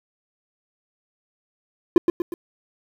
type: tone with echo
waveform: triangle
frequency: 346.4 Hz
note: F4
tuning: 14 cents flat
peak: -6 dBFS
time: 1.96-1.98 s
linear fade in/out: 2 ms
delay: 120 ms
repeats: 3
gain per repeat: -6 dB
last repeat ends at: 2.34 s
effects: 8-bit